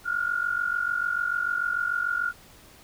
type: tone pair together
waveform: sine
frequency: 1396.9 / 1443.7 Hz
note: F6 / F#6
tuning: 0 / -43 cents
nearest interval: minor second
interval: 57 cents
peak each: -27 dBFS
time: 0.04-2.33 s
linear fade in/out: 50 ms
effects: pink hiss -52 dBFS RMS until 2.83 s